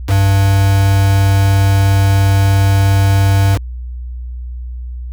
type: tone with quantisation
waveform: triangle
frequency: 98 Hz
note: G2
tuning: in tune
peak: -6 dBFS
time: 0.07-3.59 s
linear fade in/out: 50 ms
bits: 3
effects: added 61 Hz sine -22 dBFS peak until 5.12 s